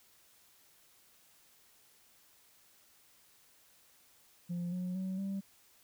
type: tone with pitch steps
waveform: sine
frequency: 174.61 / 181.29 / 188.23 / 195.43 Hz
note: F3 / F#3 / F#3 / G3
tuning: 0 / -35 / +30 / -5 cents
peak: -32 dBFS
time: 4.49-5.41 s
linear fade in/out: 20 ms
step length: 230 ms
effects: tanh soft clip ceiling -33 dBFS + white hiss -65 dBFS RMS until 5.83 s